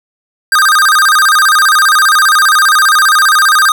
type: tone with vibrato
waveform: square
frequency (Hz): 1396.9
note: F6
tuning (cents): 0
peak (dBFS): -6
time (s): 0.52-3.72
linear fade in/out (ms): 2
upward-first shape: square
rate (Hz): 15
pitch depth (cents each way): 210
effects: none